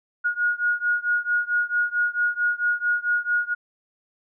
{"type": "beating tone pair", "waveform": "sine", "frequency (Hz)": [1440, 1444.5], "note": ["F#6", "F#6"], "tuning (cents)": [-47, -42], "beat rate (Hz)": 4.5, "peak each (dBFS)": [-23, -24], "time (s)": [0.24, 3.55], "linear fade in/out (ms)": 20, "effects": []}